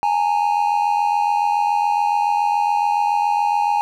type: tone pair together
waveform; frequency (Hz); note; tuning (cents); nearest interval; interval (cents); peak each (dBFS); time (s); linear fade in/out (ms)
triangle; 830.6 / 917.7; G#5 / A#5; 0 / -27; major second; 173; -15 / -19; 0.03-3.81; 0
effects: none